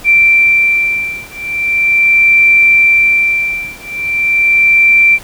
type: beating tone pair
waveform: sine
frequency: 2349 / 2349.4 Hz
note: D7 / D7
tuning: 0 / 0 cents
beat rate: 0.4 Hz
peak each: -10 dBFS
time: 0.04-5.19 s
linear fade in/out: 50 ms
effects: pink hiss -34 dBFS RMS until 5.23 s